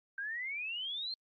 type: exponential sweep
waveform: sine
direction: up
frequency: 1568 to 4253 Hz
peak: -36 dBFS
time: 0.18-1.14 s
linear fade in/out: 2 ms
effects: Opus 32 kbps